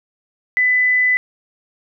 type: tone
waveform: sine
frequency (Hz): 2000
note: B6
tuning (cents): +21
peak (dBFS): -12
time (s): 0.57-1.17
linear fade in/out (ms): 0
effects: none